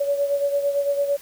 sine beating tone pair, 565 / 573.9 Hz, C#5 / D5, +33 / -40 cents, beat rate 8.9 Hz, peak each -20 / -27 dBFS, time 0-1.17 s, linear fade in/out 10 ms, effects white hiss -45 dBFS RMS until 1.21 s

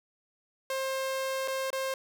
sawtooth tone with dropouts, 531 Hz, C5, 25 cents sharp, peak -26 dBFS, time 0.7-1.94 s, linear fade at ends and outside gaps 2 ms, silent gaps 1.477-1.481 / 1.704-1.729 s, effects none

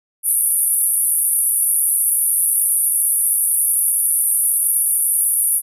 white band-pass noise, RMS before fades -17 dBFS, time 0.23-5.62 s, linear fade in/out 50 ms, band 9400 to 12000 Hz, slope 96 dB/octave, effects none

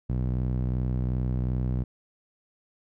sawtooth tone with band-pass filter, 62.7 Hz, B1, 27 cents sharp, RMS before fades -27 dBFS, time 0.09-1.84 s, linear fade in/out 10 ms, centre 130 Hz, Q 1.1, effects none

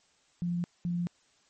sine tone pair in turn, 174 / 174 Hz, F3 / F3, -6 / -6 cents, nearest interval unison, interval 0 cents, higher neither, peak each -28 dBFS, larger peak neither, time 0.42-0.64 / 0.85-1.07 s, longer neither, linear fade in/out 0 ms, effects white hiss -67 dBFS RMS until 1.49 s + MP3 32 kbps

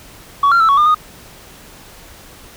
sine tone with pitch steps, 1126 / 1379 / 1319 / 1117 / 1206 / 1237 Hz, C#6 / F6 / E6 / C#6 / D6 / D#6, +27 / -22 / +1 / +13 / +46 / -10 cents, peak -6 dBFS, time 0.43-0.946 s, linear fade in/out 5 ms, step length 86 ms, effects tanh soft clip ceiling -7 dBFS + pink hiss -40 dBFS RMS until 2.56 s

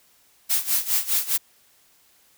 blue noise with tremolo, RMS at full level -20 dBFS, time 0.49-1.38 s, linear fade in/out 20 ms, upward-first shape sine, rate 4.9 Hz, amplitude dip 85%, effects white hiss -59 dBFS RMS until 2.37 s

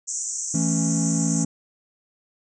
white band-pass noise, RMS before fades -29 dBFS, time 0.07-1.45 s, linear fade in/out 20 ms, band 5900 to 7900 Hz, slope 96 dB/octave
triangle chord, A major, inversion second, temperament equal with one note detuned, 164.81 / 220 / 276.4 Hz, E3 / A3 / C#4, 0 / 0 / -5 cents, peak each -21 / -24 / -24 dBFS, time 0.54-1.45 s, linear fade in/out 5 ms
effects none

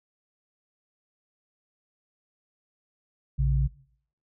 sine tone pair together, 57.35 / 136.4 Hz, A#1 / C#3, -28 / -28 cents, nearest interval octave + minor third, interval 1500 cents, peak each -23 / -24 dBFS, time 3.38-3.68 s, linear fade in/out 20 ms, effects noise-tail reverb RT60 0.6 s tail -20 dB re dry

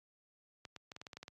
clicks, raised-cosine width 0.2 ms, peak -30 dBFS, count 10, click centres 0.652 / 0.763 / 0.918 / 0.964 / 1.015 / 1.068 / 1.132 / 1.17 / 1.23 / 1.281 s, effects high-pass 80 Hz 12 dB/octave + AAC 32 kbps

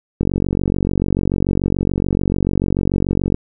click train, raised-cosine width 3 ms, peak -4 dBFS, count 148, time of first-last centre 0.21-3.344 s, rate 46.9 Hz, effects none

